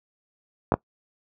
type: clicks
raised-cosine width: 1 ms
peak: -5 dBFS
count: 2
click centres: 0.721 / 0.74 s
effects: noise-tail reverb RT60 0.1 s tail -21 dB re dry + high-pass 80 Hz 12 dB/octave